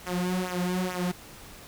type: tone with flanger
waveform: sawtooth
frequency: 181.2 Hz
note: F#3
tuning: 36 cents flat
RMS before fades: -29 dBFS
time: 0.06-1.12 s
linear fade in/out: 10 ms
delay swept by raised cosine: 0.22 to 4.02 ms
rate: 2.3 Hz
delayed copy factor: -1
effects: pink hiss -47 dBFS RMS until 1.67 s